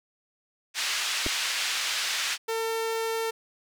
pink band-pass noise, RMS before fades -29 dBFS, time 0.74-2.38 s, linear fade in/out 50 ms, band 2000 to 6100 Hz, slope 12 dB/octave
clicks, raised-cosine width 2 ms, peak -18 dBFS, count 2, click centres 1.263 / 1.266 s
sawtooth tone, 451.1 Hz, A4, 43 cents sharp, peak -23 dBFS, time 2.48-3.31 s, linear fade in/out 10 ms
effects none

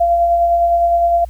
sine tone with tremolo, 687 Hz, F5, 29 cents flat, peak -9 dBFS, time 0-1.25 s, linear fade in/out 10 ms, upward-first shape sine, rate 9.8 Hz, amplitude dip 30%, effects added 60 Hz sine -29 dBFS peak until 1.29 s + white hiss -53 dBFS RMS until 1.29 s

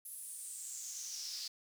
brown noise with high-pass filter sweep, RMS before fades -45 dBFS, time 0.05-1.48 s, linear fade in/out 5 ms, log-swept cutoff 11000 to 4700 Hz, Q 5.4, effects none

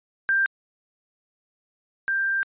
sine tone pair in turn, 1581 / 1581 Hz, G6 / G6, +14 / +14 cents, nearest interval unison, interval 0 cents, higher neither, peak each -18 / -21 dBFS, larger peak first, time 0.29-0.46 / 2.08-2.43 s, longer second, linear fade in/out 0 ms, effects resampled to 8000 Hz

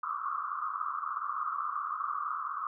white band-pass noise, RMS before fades -35 dBFS, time 0.03-2.67 s, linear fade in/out 2 ms, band 1100 to 1300 Hz, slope 96 dB/octave, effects none

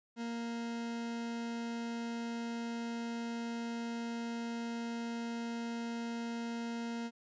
40% pulse tone, 233.1 Hz, A#3, in tune, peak -36 dBFS, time 0.16-7.11 s, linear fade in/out 50 ms, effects resampled to 16000 Hz + 13-bit

